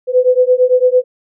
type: beating tone pair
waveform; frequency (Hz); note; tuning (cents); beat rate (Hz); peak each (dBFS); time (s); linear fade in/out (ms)
sine; 499.3 / 508.2; B4 / B4; +19 / +49; 8.9; -11; 0.07-1.04; 50
effects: none